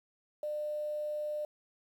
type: tone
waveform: sine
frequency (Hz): 600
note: D5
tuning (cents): +37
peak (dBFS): -33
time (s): 0.43-1.45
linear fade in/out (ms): 2
effects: 10-bit